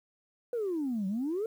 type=exponential two-way sweep; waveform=sine; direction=down then up; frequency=499.2 to 185 to 463.3 Hz; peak=-28 dBFS; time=0.53-1.46 s; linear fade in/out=2 ms; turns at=1.07 s; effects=tanh soft clip ceiling -26 dBFS + 10-bit